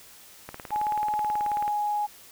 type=click train; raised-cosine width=0.5 ms; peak=-22 dBFS; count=23; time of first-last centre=0.49-1.679 s; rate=18.5 Hz
type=tone with pitch glide; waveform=sine; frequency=843 to 832.8 Hz; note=G#5 to G#5; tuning=+26 to +5 cents; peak=-24 dBFS; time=0.71-2.07 s; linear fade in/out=20 ms; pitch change=-21 cents; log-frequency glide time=1.3-1.44 s
effects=white hiss -50 dBFS RMS until 2.31 s